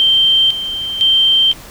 sine tone with tremolo, 3136 Hz, G7, in tune, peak -8 dBFS, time 0-1.53 s, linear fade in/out 0 ms, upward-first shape square, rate 0.99 Hz, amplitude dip 70%, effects pink hiss -36 dBFS RMS until 1.7 s

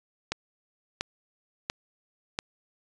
click train, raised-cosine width 0.2 ms, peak -11 dBFS, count 4, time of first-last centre 0.32-2.389 s, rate 1.45 Hz, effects resampled to 22050 Hz

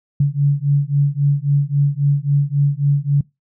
sine beating tone pair, 140.7 / 144.4 Hz, C#3 / D3, +26 / -29 cents, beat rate 3.7 Hz, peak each -16 dBFS, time 0.2-3.21 s, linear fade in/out 5 ms, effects noise-tail reverb RT60 0.2 s tail -23 dB re dry

